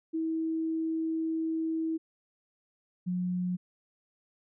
sine tone pair in turn, 322.7 / 180.27 Hz, E4 / F#3, -37 / -45 cents, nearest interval minor seventh, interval 1008 cents, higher first, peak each -28 dBFS, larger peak neither, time 0.13-1.98 / 3.06-3.57 s, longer first, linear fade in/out 20 ms, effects none

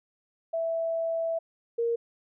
sine tone pair in turn, 659.3 / 466.2 Hz, E5 / A#4, 0 / 0 cents, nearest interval tritone, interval 600 cents, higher first, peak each -26 / -24 dBFS, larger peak second, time 0.53-1.39 / 1.78-1.96 s, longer first, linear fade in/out 10 ms, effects none

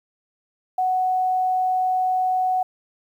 sine tone, 742 Hz, F#5, 5 cents sharp, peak -18 dBFS, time 0.78-2.63 s, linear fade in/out 5 ms, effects 9-bit

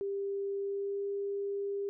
sine tone with pitch glide, 397 to 400.2 Hz, G4 to G4, +22 to +36 cents, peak -32 dBFS, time 0.01-1.89 s, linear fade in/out 0 ms, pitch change +14 cents, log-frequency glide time 0.58-1.06 s, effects none

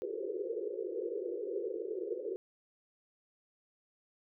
pink band-pass noise, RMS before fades -38 dBFS, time 0.02-2.36 s, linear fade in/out 0 ms, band 350 to 510 Hz, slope 96 dB/octave, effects none

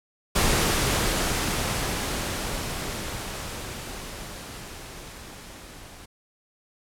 pink noise with level ramp, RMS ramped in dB -21 to -45 dBFS, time 0.35-6.06 s, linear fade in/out 10 ms, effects low-pass 12000 Hz 12 dB/octave

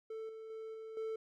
triangle tone with level steps, 442.7 Hz, A4, 11 cents sharp, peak -39 / -44 / -41 / -43 / -35 dBFS, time 0.1-1.16 s, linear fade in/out 5 ms, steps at 0.29 / 0.5 / 0.74 / 0.97 s, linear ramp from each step 2 ms, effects none

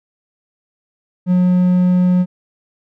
triangle tone, 180.7 Hz, F#3, 41 cents flat, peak -8 dBFS, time 1.26-2.26 s, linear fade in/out 50 ms, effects none

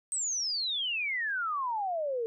sine exponential sweep, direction down, 8372 to 442.7 Hz, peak -29 dBFS, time 0.12-2.26 s, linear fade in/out 0 ms, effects none

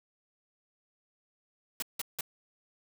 white noise bursts, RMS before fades -34 dBFS, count 3, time 1.8-2.209 s, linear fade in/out 2 ms, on 23 ms, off 170 ms, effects none

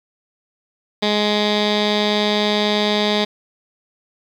15% pulse tone with low-pass filter, 209.2 Hz, G#3, 13 cents sharp, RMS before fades -18 dBFS, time 1.02-3.25 s, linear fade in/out 10 ms, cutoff 4000 Hz, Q 5.7, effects 8-bit

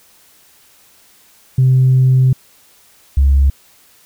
sine tone pair in turn, 129.8 / 68.76 Hz, C3 / C#2, -13 / -13 cents, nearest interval major seventh, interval 1100 cents, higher first, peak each -6 dBFS, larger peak neither, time 1.58-2.33 / 3.17-3.5 s, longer first, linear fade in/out 5 ms, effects tanh soft clip ceiling -4 dBFS + white hiss -49 dBFS RMS until 4.05 s

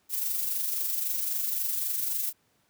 violet noise with amplitude modulation, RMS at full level -28 dBFS, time 0.09-2.33 s, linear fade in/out 50 ms, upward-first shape sine, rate 23.8 Hz, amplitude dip 40%, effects pink hiss -69 dBFS RMS until 2.69 s + high-pass 100 Hz 12 dB/octave

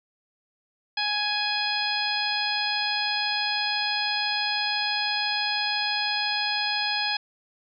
harmonic tone, 834 Hz, G#5, 7 cents sharp, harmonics 1 / 2 / 3 / 4 / 5 / 6, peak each -31 / -31 / -31 / -31 / -31 / -31 dBFS, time 0.97-7.17 s, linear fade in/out 5 ms, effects none

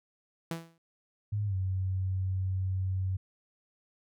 sawtooth tone with exponential decay, 165.7 Hz, E3, 9 cents sharp, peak -26 dBFS, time 0.51-0.78 s, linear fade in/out 2 ms, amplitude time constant 57 ms
sine tone with pitch glide, 103.83 to 94.12 Hz, G#2 to F#2, 0 to +30 cents, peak -28 dBFS, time 1.32-3.17 s, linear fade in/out 10 ms, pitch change -170 cents, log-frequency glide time 1.46-1.55 s
effects none

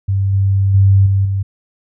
sine tone with level steps, 97.7 Hz, G2, 5 cents flat, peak -12 / -10 / -6 / -10 / -14 dBFS, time 0.08-1.43 s, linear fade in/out 10 ms, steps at 0.33 / 0.74 / 1.06 / 1.25 s, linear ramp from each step 5 ms, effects none

